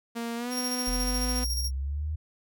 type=tone with pitch glide; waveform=sawtooth; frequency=233.1 to 249.8 Hz; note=A#3 to B3; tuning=0 to +20 cents; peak=-27 dBFS; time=0.15-1.45 s; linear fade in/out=20 ms; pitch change=+120 cents; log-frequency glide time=0.36-0.52 s
type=tone with tremolo; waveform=sawtooth; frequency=5588 Hz; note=F8; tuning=in tune; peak=-26 dBFS; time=0.5-1.71 s; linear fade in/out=50 ms; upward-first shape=square; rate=14 Hz; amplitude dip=45%
type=linear sweep; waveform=sine; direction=up; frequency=39.94 to 78.7 Hz; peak=-28 dBFS; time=0.87-2.16 s; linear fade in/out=10 ms
effects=none